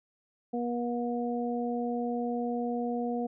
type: harmonic tone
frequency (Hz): 240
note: B3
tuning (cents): -49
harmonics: 1 / 2 / 3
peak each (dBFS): -31 / -34 / -36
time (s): 0.53-3.27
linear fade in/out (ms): 10
effects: none